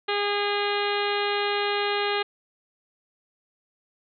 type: harmonic tone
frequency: 408.7 Hz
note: G#4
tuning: 28 cents flat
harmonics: 1 / 2 / 3 / 4 / 5 / 6 / 7 / 8 / 9 / 10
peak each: -27 / -30 / -32 / -33 / -34 / -35 / -35 / -36 / -37 / -37 dBFS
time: 0.08-2.23 s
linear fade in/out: 10 ms
effects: none